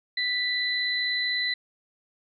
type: tone pair together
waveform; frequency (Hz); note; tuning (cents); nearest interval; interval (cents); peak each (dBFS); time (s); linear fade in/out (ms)
sine; 1975.5 / 4022; B6 / B7; 0 / +31; octave; 1231; -27; 0.17-1.54; 5
effects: none